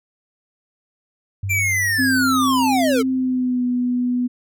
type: tone with exponential decay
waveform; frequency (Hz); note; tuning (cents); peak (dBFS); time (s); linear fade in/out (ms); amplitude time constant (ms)
sine; 98; G2; 0; -21; 1.43-4.01; 5; 560
type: linear sweep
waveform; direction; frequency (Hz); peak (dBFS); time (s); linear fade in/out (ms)
square; down; 2380 to 415.3; -18; 1.49-3.03; 20
type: tone with pitch glide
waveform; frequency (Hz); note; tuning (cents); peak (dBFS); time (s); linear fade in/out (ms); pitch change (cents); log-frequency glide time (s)
sine; 261.6 to 246.9; C4 to B3; 0 to 0; -17; 1.98-4.28; 20; -100; 3.06-3.65
effects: none

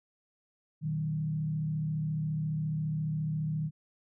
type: tone with frequency modulation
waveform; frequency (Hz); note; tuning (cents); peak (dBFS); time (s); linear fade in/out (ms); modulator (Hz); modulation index
sine; 155; D#3; -6; -29; 0.81-3.71; 50; 34.5; 0.55
effects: none

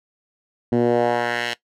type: tone with band-pass filter sweep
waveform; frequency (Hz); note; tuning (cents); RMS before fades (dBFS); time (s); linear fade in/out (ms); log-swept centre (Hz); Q
10% pulse; 119.7; A#2; +46; -20; 0.72-1.54; 5; 250 to 3100; 1.3
effects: noise-tail reverb RT60 0.1 s tail -18 dB re dry

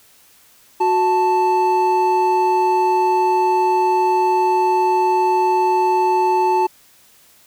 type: tone pair together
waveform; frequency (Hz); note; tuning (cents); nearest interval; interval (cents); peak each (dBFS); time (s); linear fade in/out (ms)
triangle; 367.5 / 880; F#4 / A5; -12 / 0; octave + minor third; 1512; -16 / -13; 0.8-6.67; 10
effects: white hiss -51 dBFS RMS until 7.46 s

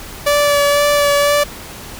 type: tone with vibrato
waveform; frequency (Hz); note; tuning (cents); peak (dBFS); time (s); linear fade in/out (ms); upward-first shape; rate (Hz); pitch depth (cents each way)
sawtooth; 578; D5; -28; -7; 0.26-1.44; 10; sine; 2; 16
effects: pink hiss -32 dBFS RMS until 1.99 s

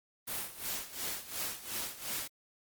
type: noise with tremolo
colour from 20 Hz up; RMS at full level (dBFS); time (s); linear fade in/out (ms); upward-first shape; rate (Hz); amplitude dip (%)
white; -36; 0.27-2.28; 10; sine; 2.8; 80
effects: Opus 32 kbps

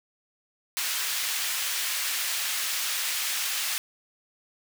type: high-pass noise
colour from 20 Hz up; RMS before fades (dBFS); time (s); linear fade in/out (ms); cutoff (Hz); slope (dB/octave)
pink; -29; 0.77-3.78; 0; 2000; 12
effects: none

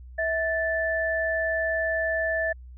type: tone pair together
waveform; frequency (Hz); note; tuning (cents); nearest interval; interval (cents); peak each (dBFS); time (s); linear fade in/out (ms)
sine; 649 / 1755.8; E5 / A6; -27 / -4; octave + perfect fourth; 1723; -26; 0.18-2.53; 10
effects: added 62 Hz sine -41 dBFS peak until 2.77 s

